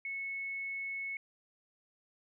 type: tone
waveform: sine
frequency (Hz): 2200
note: C#7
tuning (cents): -14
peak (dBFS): -36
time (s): 0.05-1.17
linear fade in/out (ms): 2
effects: none